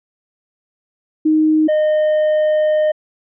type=tone pair in turn; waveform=sine / triangle; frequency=311.1 / 613.6 Hz; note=D#4 / D#5; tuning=0 / -24 cents; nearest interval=octave; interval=1176 cents; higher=second; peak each=-10 dBFS; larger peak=neither; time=1.25-1.68 / 1.68-2.92 s; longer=second; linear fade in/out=10 ms; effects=resampled to 8000 Hz